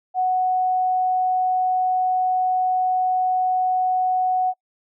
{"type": "tone", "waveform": "sine", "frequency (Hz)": 740, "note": "F#5", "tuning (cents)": 0, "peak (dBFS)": -17, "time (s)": [0.14, 4.54], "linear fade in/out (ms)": 50, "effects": ["noise-tail reverb RT60 0.1 s tail -26 dB re dry"]}